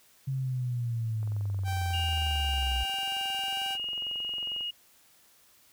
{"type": "linear sweep", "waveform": "sine", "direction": "down", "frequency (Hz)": [135.6, 61.4], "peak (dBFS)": -28, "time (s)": [0.27, 2.84], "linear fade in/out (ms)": 10}
{"type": "click train", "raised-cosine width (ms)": 1, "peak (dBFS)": -36, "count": 76, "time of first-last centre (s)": [1.23, 4.608], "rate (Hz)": 22.2}
{"type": "tone", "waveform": "sawtooth", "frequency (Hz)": 780, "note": "G5", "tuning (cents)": -9, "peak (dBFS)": -30, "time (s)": [1.64, 3.78], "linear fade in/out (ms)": 50}
{"type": "tone with pitch glide", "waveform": "sine", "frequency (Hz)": [2831, 2874], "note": ["F7", "F7"], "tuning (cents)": [23, 49], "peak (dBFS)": -31, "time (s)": [1.93, 4.71], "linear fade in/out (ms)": 10, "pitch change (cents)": 26, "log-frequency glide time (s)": [3.35, 3.96]}
{"effects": ["white hiss -61 dBFS RMS until 5.72 s"]}